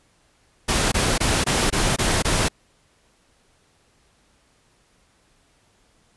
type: noise bursts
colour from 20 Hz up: pink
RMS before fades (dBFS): -20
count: 7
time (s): 0.68-2.486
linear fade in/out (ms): 10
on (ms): 240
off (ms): 21
effects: pink hiss -61 dBFS RMS until 6.16 s + resampled to 24000 Hz